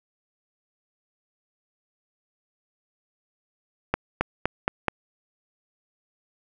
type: accelerating click train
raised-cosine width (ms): 0.5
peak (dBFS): -6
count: 5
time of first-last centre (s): 3.94-4.883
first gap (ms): 270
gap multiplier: 0.91
effects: none